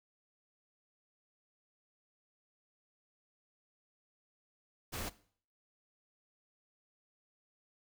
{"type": "noise", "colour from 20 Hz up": "pink", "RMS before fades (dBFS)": -40, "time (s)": [4.92, 5.1], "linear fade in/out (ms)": 20, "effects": ["noise-tail reverb RT60 0.5 s tail -18 dB re dry"]}